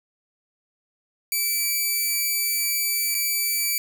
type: tone with dropouts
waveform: 5% pulse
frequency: 2314 Hz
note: D7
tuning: 26 cents flat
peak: -12 dBFS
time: 1.32-3.78 s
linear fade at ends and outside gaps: 1 ms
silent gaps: 3.145-3.149 s
effects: none